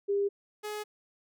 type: tone pair in turn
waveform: sine / sawtooth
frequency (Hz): 401.6 / 421.3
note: G4 / G#4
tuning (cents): +42 / +25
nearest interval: minor second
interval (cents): 83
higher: second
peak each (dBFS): -25 / -31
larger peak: first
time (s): 0.08-0.29 / 0.63-0.84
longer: neither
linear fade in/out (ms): 20
effects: none